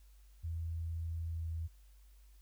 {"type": "tone with pitch glide", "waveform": "sine", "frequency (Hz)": [82.6, 81.75], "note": ["E2", "E2"], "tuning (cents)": [4, -14], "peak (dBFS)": -36, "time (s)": [0.43, 1.68], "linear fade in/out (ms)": 20, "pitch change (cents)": -18, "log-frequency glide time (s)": [1.33, 1.46], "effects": ["added 50 Hz sine -57 dBFS peak until 2.41 s", "white hiss -72 dBFS RMS until 2.41 s"]}